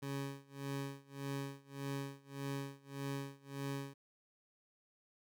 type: tone with tremolo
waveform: 20% pulse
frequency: 138.59 Hz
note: C#3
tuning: in tune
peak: -33 dBFS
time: 0.02-3.94 s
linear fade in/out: 10 ms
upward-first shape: sine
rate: 1.7 Hz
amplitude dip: 95%
effects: none